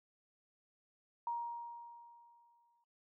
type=tone with exponential decay; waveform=sine; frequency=942 Hz; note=A#5; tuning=18 cents sharp; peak=-34 dBFS; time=1.27-2.84 s; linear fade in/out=2 ms; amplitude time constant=340 ms; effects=noise-tail reverb RT60 0.1 s tail -22 dB re dry